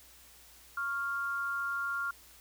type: tone pair together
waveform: sine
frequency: 1108.7 / 1396.9 Hz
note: C#6 / F6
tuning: 0 / 0 cents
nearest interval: major third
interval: 400 cents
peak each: -39 / -32 dBFS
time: 0.77-2.11 s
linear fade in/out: 5 ms
effects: added 60 Hz sine -64 dBFS peak until 2.4 s + white hiss -57 dBFS RMS until 2.4 s